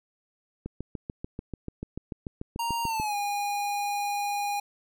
click train, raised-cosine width 3 ms, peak -21 dBFS, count 17, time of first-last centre 0.66-2.999 s, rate 6.84 Hz
square tone with pitch glide, 932.3 to 816.3 Hz, A#5 to G#5, 0 to -30 cents, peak -28 dBFS, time 2.59-4.6 s, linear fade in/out 5 ms, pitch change -230 cents, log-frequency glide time 2.84-3.15 s
effects none

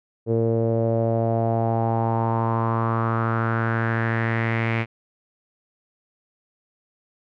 sawtooth tone with low-pass filter sweep, 114.1 Hz, A#2, 37 cents flat, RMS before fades -22 dBFS, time 0.26-4.86 s, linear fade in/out 50 ms, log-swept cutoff 450 to 2300 Hz, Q 4.6, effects none

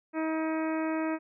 harmonic tone with a mistuned harmonic, 317.9 Hz, D#4, 37 cents sharp, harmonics 1 / 2 / 3 / 4 / 5 / 6 / 7 / 8, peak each -29 / -35 / -39 / -41 / -43 / -45 / -46 / -47 dBFS, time 0.13-1.19 s, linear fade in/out 50 ms, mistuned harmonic 8, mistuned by -21 cents, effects none

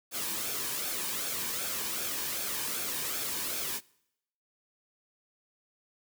white noise with flanger, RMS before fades -34 dBFS, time 0.11-3.81 s, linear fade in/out 50 ms, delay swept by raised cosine 1 to 1.51 ms, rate 2.6 Hz, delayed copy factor -0.5, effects noise-tail reverb RT60 0.8 s tail -24 dB re dry

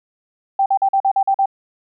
sine tone bursts, 782 Hz, G5, 4 cents flat, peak -12 dBFS, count 8, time 0.59-1.458 s, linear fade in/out 5 ms, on 70 ms, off 44 ms, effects none

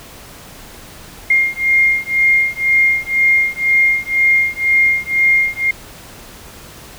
sine beating tone pair, 2123 / 2125 Hz, C7 / C7, +25 / +26 cents, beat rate 2 Hz, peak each -14 dBFS, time 1.3-5.71 s, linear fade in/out 5 ms, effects pink hiss -37 dBFS RMS until 6.98 s

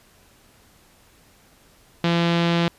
sawtooth tone with low-pass filter, 170 Hz, F3, 46 cents flat, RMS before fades -20 dBFS, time 2.04-2.68 s, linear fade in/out 2 ms, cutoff 3600 Hz, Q 2.1, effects pink hiss -55 dBFS RMS until 2.78 s + resampled to 32000 Hz

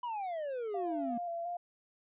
triangle exponential sweep, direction down, 1001 to 230.7 Hz, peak -33 dBFS, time 0.03-1.18 s, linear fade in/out 5 ms
sine tone with vibrato, 690 Hz, F5, 21 cents flat, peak -35 dBFS, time 0.74-1.57 s, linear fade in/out 5 ms, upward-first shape square, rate 2.8 Hz, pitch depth 28 cents each way
effects resampled to 8000 Hz

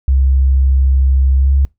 sine tone with pitch glide, 66.6 to 68.55 Hz, C2 to C#2, +31 to -19 cents, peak -8 dBFS, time 0.08-1.65 s, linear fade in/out 0 ms, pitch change +50 cents, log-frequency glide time 1.37-1.53 s, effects noise-tail reverb RT60 0.2 s tail -25 dB re dry

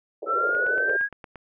white band-pass noise, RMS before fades -31 dBFS, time 0.22-0.97 s, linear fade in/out 10 ms, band 390 to 570 Hz, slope 48 dB/octave
sine exponential sweep, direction up, 1318.5 to 1661.2 Hz, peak -21 dBFS, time 0.26-1.09 s, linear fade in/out 50 ms
click train, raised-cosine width 0.5 ms, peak -25 dBFS, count 8, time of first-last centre 0.55-1.357 s, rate 8.67 Hz
effects none

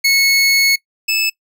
25% pulse tone pair in turn, 2195 / 2615 Hz, C#7 / E7, -18 / -15 cents, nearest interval minor third, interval 303 cents, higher second, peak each -7 / -10 dBFS, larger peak first, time 0.04-0.76 / 1.08-1.3 s, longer first, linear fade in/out 10 ms, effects noise-tail reverb RT60 0.1 s tail -21 dB re dry

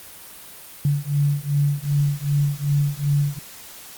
sine beating tone pair, 142.5 / 145.1 Hz, C#3 / D3, +48 / -21 cents, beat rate 2.6 Hz, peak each -21 dBFS, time 0.85-3.39 s, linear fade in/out 2 ms, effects white hiss -41 dBFS RMS until 3.97 s + Opus 32 kbps

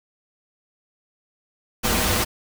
pink noise with comb filter, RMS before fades -21 dBFS, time 1.83-2.25 s, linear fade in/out 20 ms, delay 7.1 ms, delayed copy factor -0.65, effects none

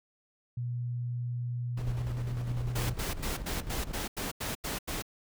sine tone, 121.3 Hz, B2, 31 cents flat, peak -31 dBFS, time 0.57-2.94 s, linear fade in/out 5 ms
brown noise with tremolo, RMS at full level -36 dBFS, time 1.77-3.97 s, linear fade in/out 5 ms, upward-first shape square, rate 10 Hz, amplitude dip 45%
pink noise bursts, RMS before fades -35 dBFS, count 10, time 2.75-5.024 s, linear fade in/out 10 ms, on 150 ms, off 86 ms
effects none

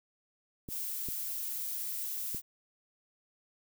violet noise, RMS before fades -37 dBFS, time 0.68-2.42 s, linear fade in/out 50 ms
clicks, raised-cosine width 3 ms, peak -29 dBFS, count 3, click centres 0.688 / 1.087 / 2.347 s
effects none

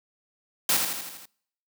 white noise with echo, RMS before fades -22 dBFS, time 0.69-0.77 s, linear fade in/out 2 ms, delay 81 ms, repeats 6, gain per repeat -4 dB, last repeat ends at 1.256 s, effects noise-tail reverb RT60 0.7 s tail -26 dB re dry + high-pass 150 Hz 12 dB/octave

